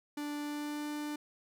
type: tone with pitch glide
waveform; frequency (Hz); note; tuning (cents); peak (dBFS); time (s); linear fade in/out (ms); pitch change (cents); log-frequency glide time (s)
45% pulse; 293.7 to 296.9; D4 to D4; 0 to +19; -36; 0.17-1.16; 5; +19; 0.4-0.89
effects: none